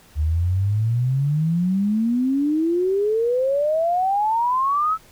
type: exponential sweep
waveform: sine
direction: up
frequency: 73.5 to 1318.5 Hz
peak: -17 dBFS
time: 0.15-4.98 s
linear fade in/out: 50 ms
effects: pink hiss -51 dBFS RMS until 5.11 s